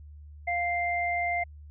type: tone pair together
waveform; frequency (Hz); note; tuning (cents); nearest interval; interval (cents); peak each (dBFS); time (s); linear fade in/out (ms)
sine; 699.1 / 2093; F5 / C7; +2 / 0; octave + perfect fifth; 1898; -28 / -29; 0.47-1.44; 10
effects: added 74 Hz sine -44 dBFS peak until 1.7 s